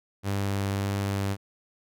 sawtooth tone with vibrato, 99.2 Hz, G2, 21 cents sharp, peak -22 dBFS, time 0.23-1.37 s, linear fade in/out 50 ms, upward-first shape triangle, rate 1.7 Hz, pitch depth 9 cents each way, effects none

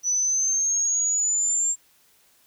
sine exponential sweep, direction up, 5920 to 7430 Hz, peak -20 dBFS, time 0.03-1.76 s, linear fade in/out 50 ms, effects white hiss -60 dBFS RMS until 2.46 s

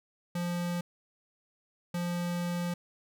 square tone pair in turn, 174.6 / 174.6 Hz, F3 / F3, 0 / 0 cents, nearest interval unison, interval 0 cents, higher neither, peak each -31 / -31 dBFS, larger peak neither, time 0.35-0.81 / 1.94-2.74 s, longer second, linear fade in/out 5 ms, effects none

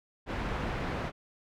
pink low-pass noise, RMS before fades -34 dBFS, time 0.26-1.12 s, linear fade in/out 50 ms, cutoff 2100 Hz, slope 12 dB/octave, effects none

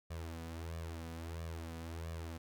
sawtooth tone with flanger, 82.41 Hz, E2, in tune, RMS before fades -44 dBFS, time 0.1-2.38 s, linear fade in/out 10 ms, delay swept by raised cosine 1.7 to 4.1 ms, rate 1.5 Hz, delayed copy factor +0.7, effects none

